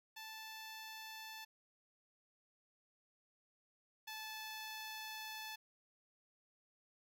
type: tone pair in turn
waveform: 10% pulse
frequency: 878 / 870.4 Hz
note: A5 / A5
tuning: -4 / -19 cents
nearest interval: unison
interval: 15 cents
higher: first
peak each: -40 / -37 dBFS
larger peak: second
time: 0.16-1.45 / 4.07-5.56 s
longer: second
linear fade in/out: 10 ms
effects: none